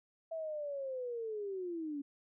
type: linear sweep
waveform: sine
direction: down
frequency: 659 to 277.2 Hz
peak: -37 dBFS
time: 0.31-2.02 s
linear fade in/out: 10 ms
effects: none